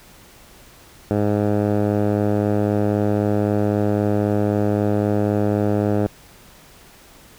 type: tone with low-pass filter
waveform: 10% pulse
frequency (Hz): 103.83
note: G#2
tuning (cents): 0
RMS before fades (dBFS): -19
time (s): 1.11-6.07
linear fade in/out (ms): 0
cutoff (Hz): 780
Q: 0.78
effects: pink hiss -47 dBFS RMS until 7.38 s